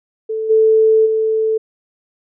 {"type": "tone with level steps", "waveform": "sine", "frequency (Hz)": 440, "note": "A4", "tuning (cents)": 0, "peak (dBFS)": [-18, -8, -13], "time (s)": [0.29, 1.58], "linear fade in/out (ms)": 10, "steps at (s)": [0.49, 1.05], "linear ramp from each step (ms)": 20, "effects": []}